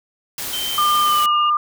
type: noise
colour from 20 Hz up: white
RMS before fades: -27 dBFS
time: 0.38-1.26 s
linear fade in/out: 2 ms
type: tone with pitch glide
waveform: sine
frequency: 3112 to 2837 Hz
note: G7 to F7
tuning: -13 to +27 cents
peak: -23 dBFS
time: 0.53-1.5 s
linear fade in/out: 5 ms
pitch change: -160 cents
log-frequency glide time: 1.02-1.35 s
type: tone with vibrato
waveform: sine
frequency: 1200 Hz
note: D6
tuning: 37 cents sharp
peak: -14 dBFS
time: 0.78-1.57 s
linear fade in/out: 2 ms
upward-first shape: triangle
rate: 18 Hz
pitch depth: 14 cents each way
effects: none

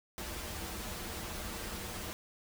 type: noise with comb filter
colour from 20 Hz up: pink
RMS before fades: -41 dBFS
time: 0.18-2.13 s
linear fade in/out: 0 ms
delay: 7.3 ms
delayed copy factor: -0.6
effects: none

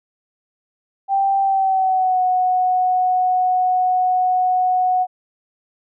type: tone with pitch glide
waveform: sine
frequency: 784 to 735.7 Hz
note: G5 to F#5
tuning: 0 to -10 cents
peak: -14 dBFS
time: 1.08-5.07 s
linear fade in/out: 50 ms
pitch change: -110 cents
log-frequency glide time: 1.41-2.21 s
effects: none

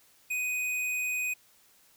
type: tone with tanh clipping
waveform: sine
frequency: 2495 Hz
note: D#7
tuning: 4 cents sharp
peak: -30 dBFS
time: 0.3-1.34 s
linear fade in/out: 10 ms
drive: 17 dB
effects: white hiss -62 dBFS RMS until 1.96 s

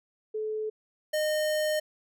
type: tone pair in turn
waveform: sine / square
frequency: 432 / 612.7 Hz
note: A4 / D#5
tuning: -32 / -27 cents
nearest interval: tritone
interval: 605 cents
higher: second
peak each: -29 / -26 dBFS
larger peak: second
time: 0.34-0.7 / 1.13-1.8 s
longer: second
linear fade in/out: 10 ms
effects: none

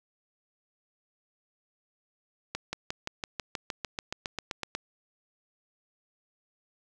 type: accelerating click train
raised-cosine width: 0.2 ms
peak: -15 dBFS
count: 16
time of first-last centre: 2.55-4.75 s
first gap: 180 ms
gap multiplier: 0.97
effects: none

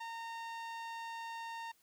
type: tone with low-pass filter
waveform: sawtooth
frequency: 918 Hz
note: A#5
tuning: 27 cents flat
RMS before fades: -44 dBFS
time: 0-1.72 s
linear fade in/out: 10 ms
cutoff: 5400 Hz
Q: 0.51
effects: white hiss -71 dBFS RMS until 1.82 s

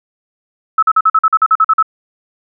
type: tone bursts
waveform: sine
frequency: 1300 Hz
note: E6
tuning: 24 cents flat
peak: -6 dBFS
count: 12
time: 0.78-1.827 s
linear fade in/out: 5 ms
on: 46 ms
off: 45 ms
effects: none

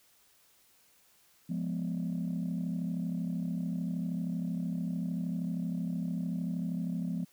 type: chord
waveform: sine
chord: F diminished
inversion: none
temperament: equal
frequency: 174.61 / 207.7 / 246.9 Hz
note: F3 / Ab3 / Cb4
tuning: 0 / 0 / 0 cents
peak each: -32 / -37 / -36 dBFS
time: 1.49-7.25 s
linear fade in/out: 10 ms
effects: tanh soft clip ceiling -26 dBFS + white hiss -65 dBFS RMS until 7.32 s

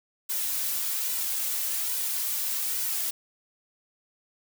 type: noise with flanger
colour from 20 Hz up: blue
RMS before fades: -29 dBFS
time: 0.29-3.11 s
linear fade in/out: 10 ms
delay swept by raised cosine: 2 to 3.5 ms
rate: 1.2 Hz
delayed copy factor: +0.55
effects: none

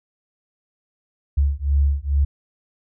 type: beating tone pair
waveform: sine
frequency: 69.5 / 71.8 Hz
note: C#2 / D2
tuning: +5 / -39 cents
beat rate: 2.3 Hz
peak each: -19 dBFS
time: 1.37-2.25 s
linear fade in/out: 10 ms
effects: none

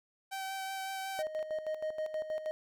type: tone with vibrato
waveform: sawtooth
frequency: 771 Hz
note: G5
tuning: 29 cents flat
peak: -33 dBFS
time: 0.31-1.23 s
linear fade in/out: 20 ms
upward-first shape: sine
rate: 5.4 Hz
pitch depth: 11 cents each way
type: tone with tremolo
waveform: triangle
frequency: 622.3 Hz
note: D#5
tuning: in tune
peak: -30 dBFS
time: 1.19-2.51 s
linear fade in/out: 0 ms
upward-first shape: square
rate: 6.3 Hz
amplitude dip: 65%
type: click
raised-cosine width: 0.3 ms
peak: -38 dBFS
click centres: 1.392 s
effects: none

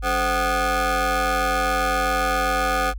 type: ring-modulated tone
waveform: 25% pulse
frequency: 237.3 Hz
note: A#3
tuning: 31 cents sharp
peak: -13 dBFS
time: 0.02-2.94 s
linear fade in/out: 50 ms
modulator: 993 Hz
effects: added 50 Hz sine -28 dBFS peak until 2.98 s

